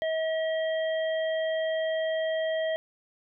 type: harmonic tone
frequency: 640 Hz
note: D#5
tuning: 49 cents sharp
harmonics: 1 / 3 / 5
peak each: -26 / -36 / -40 dBFS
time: 0.02-2.76 s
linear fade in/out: 0 ms
effects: none